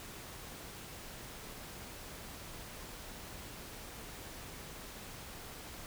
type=silence; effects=pink hiss -48 dBFS RMS until 5.86 s